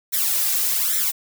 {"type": "noise with flanger", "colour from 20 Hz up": "blue", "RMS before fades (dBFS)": -21, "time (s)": [0.12, 1.12], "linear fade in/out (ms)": 20, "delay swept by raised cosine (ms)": [0.52, 2.62], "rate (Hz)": 1.2, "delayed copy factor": 0.95, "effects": []}